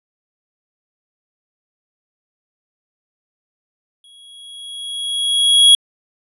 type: tone with exponential growth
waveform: square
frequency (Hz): 3322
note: G#7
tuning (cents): 0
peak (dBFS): -5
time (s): 4.04-5.75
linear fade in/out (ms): 2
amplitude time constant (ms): 370
effects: resampled to 24000 Hz